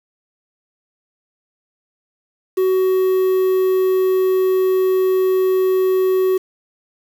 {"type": "tone with quantisation", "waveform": "triangle", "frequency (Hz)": 375, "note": "F#4", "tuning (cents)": 23, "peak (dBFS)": -11, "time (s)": [2.57, 6.38], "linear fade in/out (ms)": 10, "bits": 6, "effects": []}